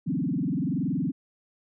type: tone with frequency modulation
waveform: sine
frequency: 217.2 Hz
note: A3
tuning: 22 cents flat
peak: -24 dBFS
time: 0.06-1.12 s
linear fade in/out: 20 ms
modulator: 21.1 Hz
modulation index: 3.3
effects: none